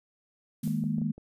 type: chord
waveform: sine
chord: D# suspended fourth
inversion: none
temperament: equal with one note detuned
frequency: 157.19 / 207.7 / 233.1 Hz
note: D#3 / G#3 / A#3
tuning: +18 / 0 / 0 cents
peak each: -31 dBFS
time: 0.63-1.12 s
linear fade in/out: 10 ms
type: noise with exponential decay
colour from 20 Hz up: blue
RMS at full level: -43 dBFS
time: 0.63-1.02 s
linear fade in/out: 5 ms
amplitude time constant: 83 ms
type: clicks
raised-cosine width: 2 ms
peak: -33 dBFS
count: 5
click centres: 0.676 / 0.839 / 0.983 / 1.017 / 1.18 s
effects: resampled to 32000 Hz